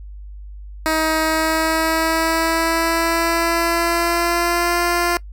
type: tone with pitch glide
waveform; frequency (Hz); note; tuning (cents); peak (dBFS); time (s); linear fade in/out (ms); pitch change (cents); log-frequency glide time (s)
10% pulse; 316.7 to 347.4; D#4 to F4; +31 to -9; -8; 0.86-5.17; 0; +160; 1.22-4.79
effects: noise-tail reverb RT60 0.1 s tail -22 dB re dry + added 50 Hz sine -32 dBFS peak until 5.32 s